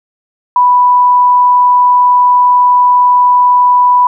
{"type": "tone", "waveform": "sine", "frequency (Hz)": 987.8, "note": "B5", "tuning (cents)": 0, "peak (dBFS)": -4, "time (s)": [0.56, 4.07], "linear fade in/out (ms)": 2, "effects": []}